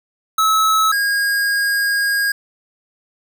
square tone pair in turn, 1296 / 1631.1 Hz, E6 / G#6, -30 / -32 cents, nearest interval major third, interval 398 cents, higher second, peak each -13 / -16 dBFS, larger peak first, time 0.38-0.92 / 0.92-2.32 s, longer second, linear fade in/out 5 ms, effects none

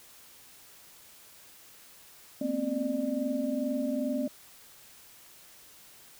sine tone cluster, 222.2 / 244.2 / 266.5 / 597 Hz, A3 / B3 / C4 / D5, +17 / -19 / +32 / +28 cents, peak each -39 / -33 / -31 / -34 dBFS, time 2.41-4.28 s, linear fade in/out 5 ms, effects white hiss -54 dBFS RMS until 6.19 s

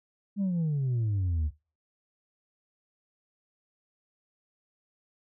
sine exponential sweep, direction down, 207.1 to 72.3 Hz, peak -23 dBFS, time 0.36-1.51 s, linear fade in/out 50 ms, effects noise-tail reverb RT60 0.3 s tail -19 dB re dry + tanh soft clip ceiling -24 dBFS

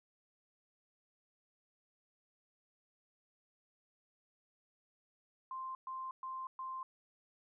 sine tone bursts, 1046.5 Hz, C6, in tune, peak -40 dBFS, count 4, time 5.51-6.83 s, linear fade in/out 2 ms, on 240 ms, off 120 ms, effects none

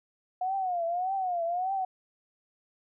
sine tone with vibrato, 723 Hz, F#5, 40 cents flat, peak -27 dBFS, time 0.41-1.85 s, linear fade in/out 5 ms, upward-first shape triangle, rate 1.7 Hz, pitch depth 150 cents each way, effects none

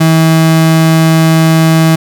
35% pulse tone, 161.4 Hz, E3, 36 cents flat, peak -3 dBFS, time 0-1.96 s, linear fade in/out 10 ms, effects none

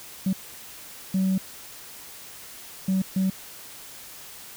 sine tone bursts at uneven times, 189.6 Hz, F#3, 43 cents sharp, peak -18 dBFS, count 4, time 0.26-0.33 / 1.14-1.38 / 2.88-3.02 / 3.16-3.3 s, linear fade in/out 5 ms, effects tanh soft clip ceiling -18 dBFS + white hiss -43 dBFS RMS until 4.56 s

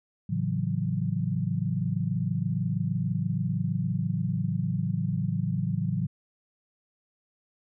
sine chord, F# minor seventh, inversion first, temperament equal, 110 / 138.59 / 164.81 / 185 Hz, A2 / C#3 / E3 / F#3, 0 / 0 / 0 / 0 cents, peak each -31 / -31 / -30 / -31 dBFS, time 0.29-6.07 s, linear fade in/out 10 ms, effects none

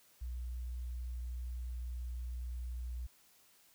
sine tone, 60.9 Hz, B1, 24 cents flat, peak -38 dBFS, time 0.21-3.07 s, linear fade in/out 10 ms, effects white hiss -66 dBFS RMS until 3.74 s

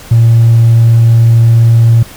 sine tone with hard clipping, 115.5 Hz, A#2, 16 cents flat, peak -3 dBFS, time 0.11-2.03 s, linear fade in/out 5 ms, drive 1 dB, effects pink hiss -32 dBFS RMS until 2.16 s

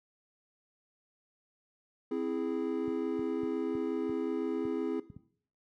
triangle chord, C augmented, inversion none, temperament equal, 261.6 / 329.6 / 415.3 Hz, C4 / E4 / G#4, 0 / 0 / 0 cents, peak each -33 dBFS, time 2.11-5 s, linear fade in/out 5 ms
clicks, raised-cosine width 5 ms, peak -32 dBFS, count 8, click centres 2.879 / 3.192 / 3.433 / 3.751 / 4.096 / 4.652 / 5.101 / 5.165 s
effects noise-tail reverb RT60 0.6 s tail -17 dB re dry + high-pass 100 Hz 12 dB/octave

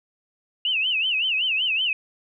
sine tone with vibrato, 2794 Hz, F7, in tune, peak -20 dBFS, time 0.65-1.93 s, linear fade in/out 2 ms, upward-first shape sine, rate 5.3 Hz, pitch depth 180 cents each way, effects none

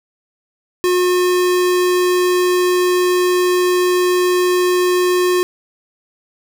square tone, 360.7 Hz, F#4, 44 cents flat, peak -13 dBFS, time 0.84-5.43 s, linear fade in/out 0 ms, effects none

